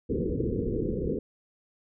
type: low-pass noise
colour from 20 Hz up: white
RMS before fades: -29 dBFS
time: 0.09-1.19 s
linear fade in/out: 5 ms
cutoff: 490 Hz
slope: 96 dB/octave
effects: none